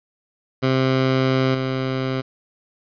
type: tone with level steps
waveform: 15% pulse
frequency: 131.4 Hz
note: C3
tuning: 8 cents sharp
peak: -10 / -15 dBFS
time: 0.62-2.22 s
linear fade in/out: 20 ms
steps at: 1.54 s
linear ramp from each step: 10 ms
effects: resampled to 11025 Hz + 8-bit